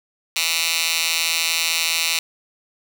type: tone with high-pass filter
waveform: 10% pulse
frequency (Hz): 164.81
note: E3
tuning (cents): 0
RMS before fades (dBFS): -21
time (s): 0.36-2.19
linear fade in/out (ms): 2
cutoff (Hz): 3100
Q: 1.4
effects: none